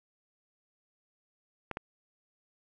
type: clicks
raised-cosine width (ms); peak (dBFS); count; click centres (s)
0.5; -20; 2; 1.713 / 1.771
effects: none